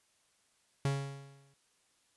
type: tone with exponential decay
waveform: 45% pulse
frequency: 138.59 Hz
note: C#3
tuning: in tune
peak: -27 dBFS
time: 0.85-1.54 s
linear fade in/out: 2 ms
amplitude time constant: 150 ms
effects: white hiss -72 dBFS RMS until 2.16 s + resampled to 24000 Hz